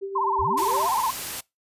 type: tone with tremolo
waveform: sine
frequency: 392 Hz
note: G4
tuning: in tune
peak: -27 dBFS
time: 0.01-0.87 s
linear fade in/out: 20 ms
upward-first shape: triangle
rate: 8.3 Hz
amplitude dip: 55%
type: tone with vibrato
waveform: sine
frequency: 970 Hz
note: B5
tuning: 31 cents flat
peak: -21 dBFS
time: 0.15-1.11 s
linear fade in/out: 10 ms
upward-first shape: sine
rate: 17 Hz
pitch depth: 170 cents each way
type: linear sweep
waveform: sine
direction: up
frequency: 38.42 to 932.3 Hz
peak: -30 dBFS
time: 0.39-1.04 s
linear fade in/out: 0 ms
type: noise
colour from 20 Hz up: white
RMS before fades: -32 dBFS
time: 0.57-1.41 s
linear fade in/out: 10 ms
effects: noise-tail reverb RT60 0.2 s tail -23 dB re dry + resampled to 32000 Hz